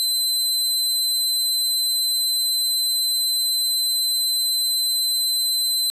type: tone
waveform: sawtooth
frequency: 4054 Hz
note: B7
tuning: 45 cents sharp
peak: -16 dBFS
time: 0-5.9 s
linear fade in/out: 0 ms
effects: resampled to 32000 Hz + 8-bit

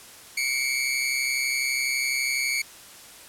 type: tone pair together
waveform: sawtooth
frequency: 2170 / 2302 Hz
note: C#7 / D7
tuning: -37 / -35 cents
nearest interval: minor second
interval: 102 cents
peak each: -23 dBFS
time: 0.37-2.62 s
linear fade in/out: 5 ms
effects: white hiss -46 dBFS RMS until 3.28 s + low-pass 12000 Hz 12 dB/octave

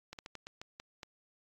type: slowing click train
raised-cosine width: 0.2 ms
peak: -27 dBFS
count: 8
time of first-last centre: 0.13-1.032 s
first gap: 58 ms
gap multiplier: 1.26
effects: AAC 64 kbps

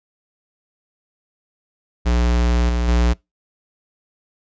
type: tone with level steps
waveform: square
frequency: 59.6 Hz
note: A#1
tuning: 39 cents sharp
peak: -15 / -18 / -14 dBFS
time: 2.05-3.14 s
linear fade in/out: 20 ms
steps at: 2.69 / 2.88 s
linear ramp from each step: 2 ms
effects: noise-tail reverb RT60 0.2 s tail -25 dB re dry + resampled to 16000 Hz

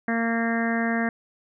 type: harmonic tone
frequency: 230 Hz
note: A#3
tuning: 23 cents flat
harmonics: 1 / 2 / 3 / 4 / 5 / 6 / 7 / 8 / 9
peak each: -24 / -33 / -30 / -40 / -37 / -39 / -31 / -31 / -38 dBFS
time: 0.08-1.09 s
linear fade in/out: 2 ms
effects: none

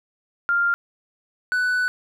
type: tone pair in turn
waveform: sine / triangle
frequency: 1396.9 / 1490.6 Hz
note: F6 / F#6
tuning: 0 / +12 cents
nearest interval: minor second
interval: 112 cents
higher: second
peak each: -17 dBFS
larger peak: neither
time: 0.49-0.74 / 1.52-1.88 s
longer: second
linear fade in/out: 0 ms
effects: none

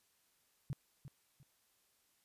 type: tone with echo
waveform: sine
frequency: 138.59 Hz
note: C#3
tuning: in tune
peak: -36 dBFS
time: 0.7-0.73 s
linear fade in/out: 0 ms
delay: 350 ms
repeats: 2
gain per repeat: -11 dB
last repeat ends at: 1.43 s
effects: white hiss -75 dBFS RMS until 2.24 s + resampled to 32000 Hz

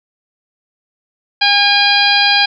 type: harmonic tone with a mistuned harmonic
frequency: 812 Hz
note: G#5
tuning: 39 cents flat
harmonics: 1 / 2 / 3 / 4 / 5 / 6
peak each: -16 / -16 / -16 / -16 / -16 / -16 dBFS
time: 1.41-2.46 s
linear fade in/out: 10 ms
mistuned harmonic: 6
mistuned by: -15 cents
effects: none

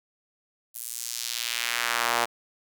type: tone with high-pass filter sweep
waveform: sawtooth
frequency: 118.5 Hz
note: A#2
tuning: 29 cents sharp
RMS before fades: -29 dBFS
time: 0.74-2.26 s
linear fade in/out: 20 ms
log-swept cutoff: 11000 to 760 Hz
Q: 1.2
effects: none

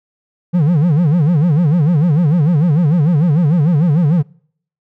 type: tone with vibrato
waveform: triangle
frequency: 159.6 Hz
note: D#3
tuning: 44 cents sharp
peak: -7 dBFS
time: 0.53-4.23 s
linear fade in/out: 20 ms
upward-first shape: sine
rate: 6.7 Hz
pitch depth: 220 cents each way
effects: noise-tail reverb RT60 0.6 s tail -26 dB re dry

